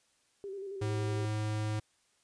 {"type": "tone with vibrato", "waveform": "sine", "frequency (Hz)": 392, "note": "G4", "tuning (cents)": 0, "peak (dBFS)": -38, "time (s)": [0.44, 1.25], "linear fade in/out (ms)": 0, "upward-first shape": "square", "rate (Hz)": 11, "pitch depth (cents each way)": 40}
{"type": "tone", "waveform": "square", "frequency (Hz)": 107.2, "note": "A2", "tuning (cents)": -45, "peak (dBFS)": -32, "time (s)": [0.81, 1.8], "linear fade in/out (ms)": 10}
{"effects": ["white hiss -71 dBFS RMS until 2.23 s", "resampled to 22050 Hz"]}